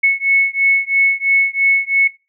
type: beating tone pair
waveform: sine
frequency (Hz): 2200 / 2203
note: C#7 / C#7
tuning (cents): -14 / -11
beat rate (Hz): 3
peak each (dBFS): -14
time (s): 0.03-2.08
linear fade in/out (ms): 10
effects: noise-tail reverb RT60 0.3 s tail -21 dB re dry